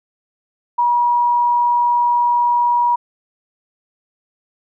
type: tone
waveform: sine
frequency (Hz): 961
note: B5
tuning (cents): -48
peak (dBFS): -12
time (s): 0.78-2.96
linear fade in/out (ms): 10
effects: none